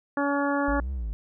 harmonic tone, 283.3 Hz, C#4, 38 cents sharp, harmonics 1 / 2 / 3 / 4 / 5 / 6, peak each -26 / -29 / -31 / -32 / -33 / -34 dBFS, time 0.17-0.8 s, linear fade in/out 2 ms
triangle exponential two-way sweep, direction up then down, 49 to 69.3 to 49 Hz, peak -26 dBFS, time 0.68-1.13 s, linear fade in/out 0 ms, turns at 0.92 s
effects none

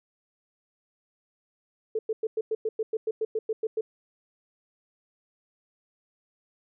sine tone bursts, 440 Hz, A4, in tune, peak -24 dBFS, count 14, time 1.95-3.81 s, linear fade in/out 5 ms, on 40 ms, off 100 ms, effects none

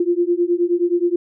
sine beating tone pair, 344.1 / 353.6 Hz, F4 / F4, -26 / +22 cents, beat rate 9.5 Hz, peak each -18 dBFS, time 0-1.16 s, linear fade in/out 5 ms, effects none

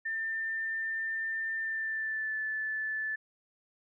sine tone with pitch glide, 1794 to 1746 Hz, A6 to A6, +33 to -14 cents, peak -31 dBFS, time 0.05-3.16 s, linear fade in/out 10 ms, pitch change -47 cents, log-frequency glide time 1.59-2.37 s, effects none

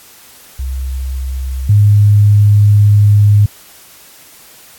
sine tone pair in turn, 65.41 / 103.38 Hz, C2 / G#2, 0 / -7 cents, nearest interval minor sixth, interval 793 cents, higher second, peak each -16 / -4 dBFS, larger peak second, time 0.59-1.69 / 1.69-3.46 s, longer second, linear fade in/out 5 ms, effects white hiss -40 dBFS RMS until 4.78 s + AAC 64 kbps

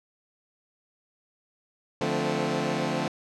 15% pulse chord, D minor seventh, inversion none, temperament equal with one note detuned, 146.83 / 174.61 / 220 / 258.2 Hz, D3 / F3 / A3 / C4, 0 / 0 / 0 / -23 cents, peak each -25 dBFS, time 2.01-3.08 s, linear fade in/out 2 ms, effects low-pass 6000 Hz 12 dB/octave

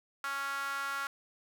sawtooth tone with high-pass filter, 277.2 Hz, C#4, in tune, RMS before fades -36 dBFS, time 0.24-1.07 s, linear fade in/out 2 ms, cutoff 1300 Hz, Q 5.7, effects none

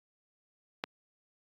click, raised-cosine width 0.3 ms, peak -15 dBFS, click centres 0.839 s, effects high-pass 200 Hz 12 dB/octave + AAC 32 kbps

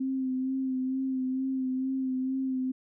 sine tone with vibrato, 261.6 Hz, C4, in tune, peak -27 dBFS, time 0-2.72 s, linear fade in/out 10 ms, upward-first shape sine, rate 2.2 Hz, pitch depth 27 cents each way, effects none

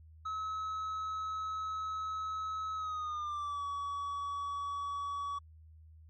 triangle tone with pitch glide, 1288 to 1134.3 Hz, E6 to C#6, -41 to +39 cents, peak -33 dBFS, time 0.25-5.39 s, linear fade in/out 10 ms, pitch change -220 cents, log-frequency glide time 2.75-3.65 s, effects added 79 Hz sine -53 dBFS peak until 6.09 s + MP3 32 kbps

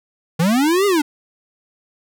square linear two-way sweep, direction up then down, 152.6 to 416 to 281.4 Hz, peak -14 dBFS, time 0.39-1.02 s, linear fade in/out 10 ms, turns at 0.86 s, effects none

